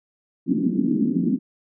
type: band-pass noise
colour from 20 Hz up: white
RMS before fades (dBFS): -21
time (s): 0.46-1.39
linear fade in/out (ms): 50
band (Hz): 180 to 300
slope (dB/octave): 48
effects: none